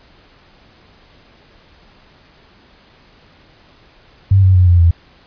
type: tone with pitch steps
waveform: sine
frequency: 97.2 / 93.89 / 90.69 / 87.6 / 84.62 Hz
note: G2 / F#2 / F#2 / F2 / E2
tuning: -14 / +26 / -34 / +6 / +46 cents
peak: -6 dBFS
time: 4.31-4.91 s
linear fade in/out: 5 ms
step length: 120 ms
effects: pink hiss -48 dBFS RMS until 5.26 s + resampled to 11025 Hz